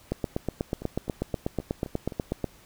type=two click trains; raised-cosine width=2 ms; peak=-13 / -24 dBFS; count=20 / 6; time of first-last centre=0.12-2.443 / 0.82-2.122 s; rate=8.18 / 3.84 Hz; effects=pink hiss -55 dBFS RMS until 2.65 s